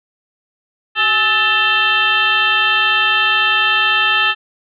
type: tone with frequency modulation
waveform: sine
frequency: 2217 Hz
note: C#7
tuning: in tune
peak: -11 dBFS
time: 0.95-4.35 s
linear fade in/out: 50 ms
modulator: 458 Hz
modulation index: 2.4
effects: none